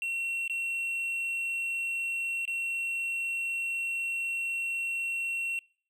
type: tone with dropouts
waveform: triangle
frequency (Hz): 2724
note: F7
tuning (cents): -44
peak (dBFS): -28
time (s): 0.02-5.59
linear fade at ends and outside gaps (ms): 1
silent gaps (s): 0.478-0.497 / 2.453-2.477
effects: noise-tail reverb RT60 0.5 s tail -24 dB re dry